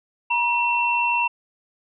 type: tone pair together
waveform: sine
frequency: 954 / 2705 Hz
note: A#5 / E7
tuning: +40 / +44 cents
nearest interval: octave + tritone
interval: 1804 cents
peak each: -21 dBFS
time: 0.3-1.28 s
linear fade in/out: 10 ms
effects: none